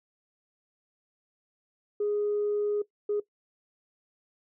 sine tone bursts at uneven times, 414.7 Hz, G#4, 3 cents flat, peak -24 dBFS, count 2, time 2-2.82 / 3.09-3.2 s, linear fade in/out 5 ms, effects noise-tail reverb RT60 0.1 s tail -18 dB re dry + tanh soft clip ceiling -21 dBFS

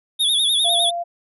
square tone with vibrato, 3545 Hz, A7, 12 cents sharp, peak -16 dBFS, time 0.19-0.91 s, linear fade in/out 20 ms, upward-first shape sine, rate 9.9 Hz, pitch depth 100 cents each way
sine tone, 690 Hz, F5, 21 cents flat, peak -22 dBFS, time 0.64-1.04 s, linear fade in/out 20 ms
effects resampled to 32000 Hz

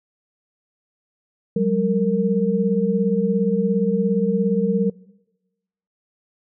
sine tone cluster, 183.5 / 200.7 / 461.2 Hz, F#3 / G3 / A#4, -14 / +41 / -19 cents, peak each -21 dBFS, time 1.56-4.9 s, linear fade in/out 5 ms, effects noise-tail reverb RT60 1.0 s tail -21 dB re dry

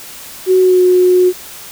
sine tone with pitch glide, 372 to 363.5 Hz, F#4 to F#4, +9 to -31 cents, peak -6 dBFS, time 0.46-1.33 s, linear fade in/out 50 ms, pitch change -40 cents, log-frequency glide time 0.59-0.82 s, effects white hiss -32 dBFS RMS until 1.71 s

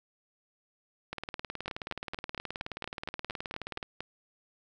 two click trains, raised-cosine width 0.3 ms, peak -20 / -20 dBFS, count 11 / 52, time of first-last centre 1.68-4.006 / 1.13-3.828 s, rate 4.3 / 18.9 Hz, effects none

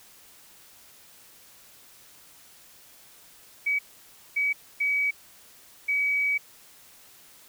sine tone bursts at uneven times, 2273 Hz, C#7, 43 cents sharp, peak -22 dBFS, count 4, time 3.66-3.79 / 4.36-4.53 / 4.8-5.11 / 5.88-6.38 s, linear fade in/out 10 ms, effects white hiss -53 dBFS RMS until 7.48 s

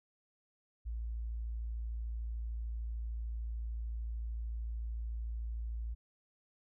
sine tone, 56.7 Hz, A#1, 47 cents flat, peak -36 dBFS, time 0.85-5.95 s, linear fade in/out 20 ms, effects none

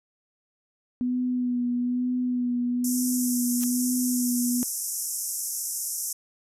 sine tone with vibrato, 246.9 Hz, B3, in tune, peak -23 dBFS, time 1.01-4.63 s, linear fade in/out 0 ms, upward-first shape sine, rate 1.1 Hz, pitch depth 24 cents each way
white band-pass noise, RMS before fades -31 dBFS, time 2.84-6.13 s, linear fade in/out 5 ms, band 5400 to 13000 Hz, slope 96 dB/octave
white noise with exponential growth, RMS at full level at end -35 dBFS, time 3.56-3.64 s, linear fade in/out 1 ms, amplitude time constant 17 ms
effects none

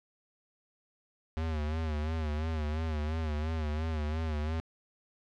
square tone with vibrato, 77.78 Hz, D#2, in tune, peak -31 dBFS, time 1.37-4.6 s, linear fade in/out 0 ms, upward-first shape sine, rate 2.9 Hz, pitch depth 76 cents each way, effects low-pass 4000 Hz 12 dB/octave + 11-bit

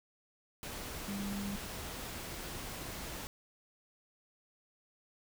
sine tone in noise, 200 Hz, G3, 35 cents sharp, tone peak -37 dBFS, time 1.08-1.56 s, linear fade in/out 0 ms, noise pink, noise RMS -43 dBFS, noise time 0.63-3.27 s, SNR +3 dB, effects none

